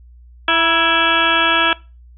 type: harmonic tone with a mistuned harmonic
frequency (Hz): 331.7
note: E4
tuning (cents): +11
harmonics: 1 / 2 / 3 / 4 / 5 / 7 / 8 / 9 / 10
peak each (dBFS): -25 / -23 / -21 / -18 / -18 / -23 / -21 / -25 / -20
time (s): 0.48-1.73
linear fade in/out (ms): 2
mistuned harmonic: 3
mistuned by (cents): -45
effects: noise-tail reverb RT60 0.3 s tail -22 dB re dry + added 60 Hz sine -40 dBFS peak until 2.17 s